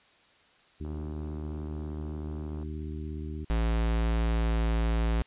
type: harmonic tone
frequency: 76.8 Hz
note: D#2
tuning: 22 cents flat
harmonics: 1 / 2 / 3 / 4 / 5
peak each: -35 / -42 / -43 / -43 / -46 dBFS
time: 0.8-3.45 s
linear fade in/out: 10 ms
type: click train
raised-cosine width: 1 ms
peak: -35 dBFS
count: 131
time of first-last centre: 0.85-2.628 s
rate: 73.1 Hz
type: tone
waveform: square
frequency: 56.3 Hz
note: A1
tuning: 40 cents sharp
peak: -25 dBFS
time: 3.5-5.22 s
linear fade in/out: 0 ms
effects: white hiss -61 dBFS RMS until 5.26 s + resampled to 8000 Hz